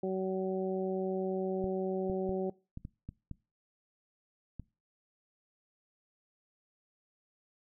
harmonic tone, 188.7 Hz, F#3, 34 cents sharp, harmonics 1 / 2 / 3 / 4, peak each -36 / -33 / -39 / -44 dBFS, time 0.03-2.5 s, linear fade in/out 5 ms
clicks, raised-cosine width 5 ms, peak -29 dBFS, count 8, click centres 1.642 / 2.098 / 2.293 / 2.774 / 2.851 / 3.09 / 3.313 / 4.597 s
effects noise-tail reverb RT60 0.3 s tail -22 dB re dry

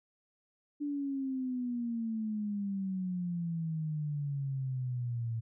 sine exponential sweep, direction down, 293.7 to 112.8 Hz, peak -32 dBFS, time 0.8-5.41 s, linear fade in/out 20 ms, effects none

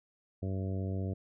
harmonic tone, 95.5 Hz, G2, 45 cents flat, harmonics 1 / 2 / 3 / 4 / 5 / 6 / 7, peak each -33 / -39 / -43 / -45 / -47 / -49 / -50 dBFS, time 0.42-1.14 s, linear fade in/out 10 ms, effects none

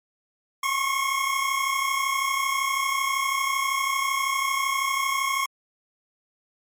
25% pulse tone pair together, 1072 / 1104.7 Hz, C6 / C#6, +42 / -6 cents, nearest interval minor second, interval 52 cents, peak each -22 dBFS, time 0.63-5.46 s, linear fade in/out 5 ms, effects MP3 64 kbps

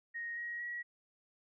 sine tone with pitch steps, 1869 / 1892.9 / 1917.1 Hz, A#6 / A#6 / A#6, +4 / +26 / +48 cents, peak -38 dBFS, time 0.14-0.83 s, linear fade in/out 20 ms, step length 230 ms, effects none

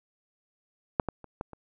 clicks, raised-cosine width 1 ms, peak -8 / -16 / -30 / -19 / -29 dBFS, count 5, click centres 0.998 / 1.087 / 1.243 / 1.411 / 1.533 s, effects none

